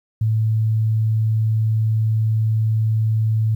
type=tone; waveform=sine; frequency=110 Hz; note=A2; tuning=in tune; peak=-15 dBFS; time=0.21-3.55 s; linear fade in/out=5 ms; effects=9-bit